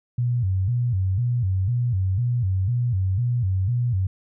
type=tone with vibrato; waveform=sine; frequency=107.2 Hz; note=A2; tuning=45 cents flat; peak=-19 dBFS; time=0.18-4.07 s; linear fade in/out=5 ms; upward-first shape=square; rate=2 Hz; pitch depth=220 cents each way; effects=none